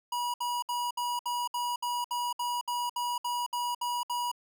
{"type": "tone bursts", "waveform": "square", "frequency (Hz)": 968, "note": "B5", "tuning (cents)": -35, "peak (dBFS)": -30, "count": 15, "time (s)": [0.12, 4.316], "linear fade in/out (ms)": 5, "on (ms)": 220, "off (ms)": 64, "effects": []}